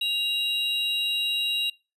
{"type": "tone pair together", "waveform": "triangle", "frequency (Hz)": [2794, 3857], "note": ["F7", "B7"], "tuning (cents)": [0, -42], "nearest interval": "tritone", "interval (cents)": 558, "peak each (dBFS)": -25, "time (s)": [0.01, 1.7], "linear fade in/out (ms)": 5, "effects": ["noise-tail reverb RT60 0.3 s tail -23 dB re dry", "resampled to 32000 Hz"]}